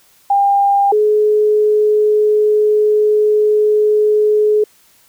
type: tone pair in turn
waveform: sine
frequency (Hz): 800 / 423.8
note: G5 / G#4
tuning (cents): +35 / +35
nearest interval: major seventh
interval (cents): 1100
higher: first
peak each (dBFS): -9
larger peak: neither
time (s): 0.3-0.92 / 0.92-4.64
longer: second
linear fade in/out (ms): 5
effects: white hiss -51 dBFS RMS until 5.08 s